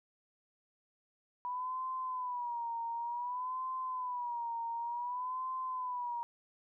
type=tone with vibrato; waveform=sine; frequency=979 Hz; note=B5; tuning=15 cents flat; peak=-35 dBFS; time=1.45-6.23 s; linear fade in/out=0 ms; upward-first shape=sine; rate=0.55 Hz; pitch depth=96 cents each way; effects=none